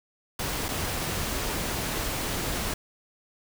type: noise with dropouts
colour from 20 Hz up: pink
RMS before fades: -30 dBFS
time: 0.39-2.74 s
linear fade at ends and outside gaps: 5 ms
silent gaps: 0.684-0.687 s
effects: none